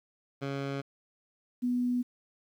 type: tone pair in turn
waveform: 15% pulse / sine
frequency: 138.59 / 246.2 Hz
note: C#3 / B3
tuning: 0 / -5 cents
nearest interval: minor seventh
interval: 995 cents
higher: second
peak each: -26 dBFS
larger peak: neither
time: 0.41-0.82 / 1.62-2.03 s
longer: neither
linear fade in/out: 20 ms
effects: low-pass 4000 Hz 12 dB/octave + 10-bit